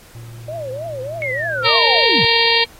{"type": "tone", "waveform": "triangle", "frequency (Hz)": 116.1, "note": "A#2", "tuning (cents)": -7, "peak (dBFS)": -30, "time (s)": [0.15, 1.68], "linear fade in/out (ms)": 0}
{"type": "tone with vibrato", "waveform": "sine", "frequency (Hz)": 587.3, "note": "D5", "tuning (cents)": 0, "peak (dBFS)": -24, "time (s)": [0.48, 1.99], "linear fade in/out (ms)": 5, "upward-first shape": "triangle", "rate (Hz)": 3.3, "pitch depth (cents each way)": 280}
{"type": "linear sweep", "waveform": "sine", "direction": "down", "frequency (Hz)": [2217, 91.1], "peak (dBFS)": -20, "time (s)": [1.22, 2.25], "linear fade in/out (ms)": 0}
{"type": "harmonic tone", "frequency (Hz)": 462.4, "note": "A#4", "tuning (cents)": -14, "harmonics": [1, 2, 4, 5, 6, 7, 8, 9, 10], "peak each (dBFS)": [-21, -21, -21, -21, -21, -21, -21, -21, -21], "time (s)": [1.64, 2.65], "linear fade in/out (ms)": 20}
{"effects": ["pink hiss -45 dBFS RMS until 2.79 s", "AAC 48 kbps"]}